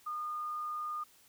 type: tone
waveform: sine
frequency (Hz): 1220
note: D#6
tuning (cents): -34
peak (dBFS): -35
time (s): 0.06-1.04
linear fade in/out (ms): 10
effects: white hiss -63 dBFS RMS until 1.28 s